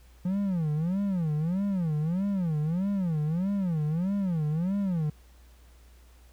triangle tone with vibrato, 174 Hz, F3, 6 cents flat, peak -23 dBFS, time 0.25-5.1 s, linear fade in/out 5 ms, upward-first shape sine, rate 1.6 Hz, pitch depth 260 cents each way, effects added 60 Hz sine -52 dBFS peak until 6.32 s + pink hiss -62 dBFS RMS until 6.32 s

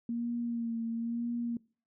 sine tone with vibrato, 233.1 Hz, A#3, in tune, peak -31 dBFS, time 0.09-1.57 s, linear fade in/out 2 ms, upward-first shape sine, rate 1 Hz, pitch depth 33 cents each way, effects noise-tail reverb RT60 0.4 s tail -23 dB re dry

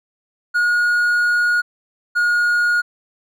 triangle tone pair in turn, 1442 / 1436.5 Hz, F#6 / F6, -45 / +48 cents, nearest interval unison, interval 7 cents, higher first, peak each -12 dBFS, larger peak neither, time 0.54-1.62 / 2.15-2.82 s, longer first, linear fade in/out 20 ms, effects none

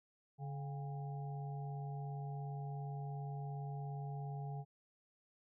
harmonic tone with a mistuned harmonic, 141.7 Hz, C#3, 38 cents sharp, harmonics 1 / 3 / 5 / 6, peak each -41 / -55 / -54 / -52 dBFS, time 0.38-4.65 s, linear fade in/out 50 ms, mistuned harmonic 6, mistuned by -93 cents, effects none

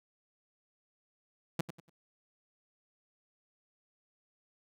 sawtooth tone with echo, 166.5 Hz, E3, 18 cents sharp, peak -24 dBFS, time 1.59-1.61 s, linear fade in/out 5 ms, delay 96 ms, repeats 3, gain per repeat -11 dB, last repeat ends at 1.898 s, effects none

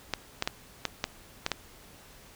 clicks, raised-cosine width 0.2 ms, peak -10 dBFS, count 7, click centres 0.137 / 0.424 / 0.475 / 0.853 / 1.041 / 1.464 / 1.517 s, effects pink hiss -53 dBFS RMS until 2.35 s

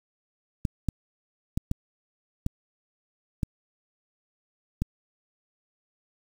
clicks, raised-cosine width 5 ms, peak -13 dBFS, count 7, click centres 0.652 / 0.887 / 1.575 / 1.714 / 2.464 / 3.432 / 4.82 s, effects 7-bit

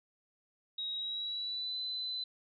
sine tone with pitch glide, 3804 to 4021 Hz, A#7 to B7, +34 to +30 cents, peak -35 dBFS, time 0.78-2.24 s, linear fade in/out 5 ms, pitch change +96 cents, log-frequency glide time 0.91-1.78 s, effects none

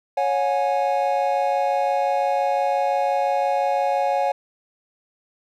triangle chord, C# suspended fourth, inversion none, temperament equal with one note detuned, 554.4 / 724.8 / 830.6 Hz, C#5 / F#5 / G#5, 0 / -36 / 0 cents, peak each -21 dBFS, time 0.17-4.32 s, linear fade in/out 5 ms, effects none

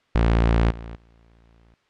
sawtooth tone with level steps, 57 Hz, A#1, 38 cents flat, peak -12 / -30 / -49 dBFS, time 0.15-1.74 s, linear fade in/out 0 ms, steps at 0.7 / 0.95 s, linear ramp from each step 10 ms, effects white hiss -64 dBFS RMS until 1.89 s + low-pass 3000 Hz 12 dB/octave

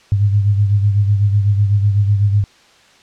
sine beating tone pair, 101.1 / 109.1 Hz, G#2 / A2, -46 / -14 cents, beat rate 8 Hz, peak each -11 / -20 dBFS, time 0.12-2.44 s, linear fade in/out 0 ms, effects white hiss -48 dBFS RMS until 3.02 s + low-pass 5000 Hz 12 dB/octave

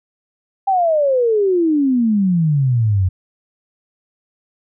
sine exponential sweep, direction down, 798 to 89.2 Hz, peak -12 dBFS, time 0.67-3.09 s, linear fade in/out 10 ms, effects none

